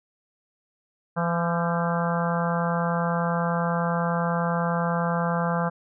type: harmonic tone with a mistuned harmonic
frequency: 170 Hz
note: F3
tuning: 46 cents flat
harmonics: 1 / 3 / 4 / 5 / 6 / 7 / 8 / 9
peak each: -25 / -30 / -31 / -32 / -33 / -33 / -34 / -35 dBFS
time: 1.16-5.7 s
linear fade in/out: 20 ms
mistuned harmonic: 9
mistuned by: +41 cents
effects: none